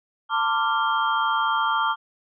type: tone cluster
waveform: sine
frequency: 894 / 1038 / 1172 / 1387 / 3190 Hz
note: A5 / C6 / D6 / F6 / G7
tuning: +27 / -14 / -4 / -12 / +30 cents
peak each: -25 / -31 / -24 / -25 / -32 dBFS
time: 0.29-1.96 s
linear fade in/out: 50 ms
effects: none